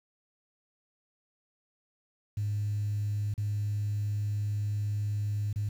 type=tone with dropouts; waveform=sine; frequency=103.83 Hz; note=G#2; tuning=in tune; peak=-27 dBFS; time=2.37-5.69 s; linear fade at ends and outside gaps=5 ms; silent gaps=3.34-3.378 / 5.53-5.559 s; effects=tanh soft clip ceiling -24 dBFS + 9-bit